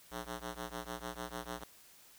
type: ring-modulated tone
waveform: 5% pulse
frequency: 120.1 Hz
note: B2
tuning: 48 cents flat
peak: -27 dBFS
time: 0.11-1.64 s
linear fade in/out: 5 ms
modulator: 63.4 Hz
effects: white hiss -60 dBFS RMS until 2.18 s